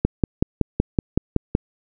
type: click train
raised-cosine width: 3 ms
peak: -3 dBFS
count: 9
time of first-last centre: 0.05-1.551 s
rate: 5.33 Hz
effects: none